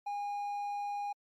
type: tone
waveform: triangle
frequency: 816 Hz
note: G#5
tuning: 31 cents flat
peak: -32 dBFS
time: 0.06-1.13 s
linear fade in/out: 10 ms
effects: MP3 64 kbps